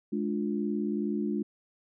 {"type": "chord", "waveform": "sine", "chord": "D diminished", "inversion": "second", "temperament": "just", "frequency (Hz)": [211.4, 293.7, 352.4], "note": ["Ab3", "D4", "F4"], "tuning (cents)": [31, 0, 16], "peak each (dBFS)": [-30, -33, -34], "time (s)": [0.12, 1.43], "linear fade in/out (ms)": 10, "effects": []}